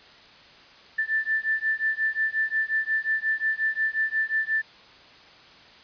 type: beating tone pair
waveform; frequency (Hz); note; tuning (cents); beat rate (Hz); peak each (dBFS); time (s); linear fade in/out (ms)
sine; 1765 / 1770.6; A6 / A6; +5 / +10; 5.6; -26; 0.98-4.62; 10
effects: white hiss -50 dBFS RMS until 5.83 s + resampled to 11025 Hz